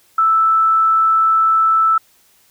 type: tone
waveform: sine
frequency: 1318 Hz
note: E6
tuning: 1 cent flat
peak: -10 dBFS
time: 0.18-1.98 s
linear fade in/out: 5 ms
effects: white hiss -54 dBFS RMS until 2.5 s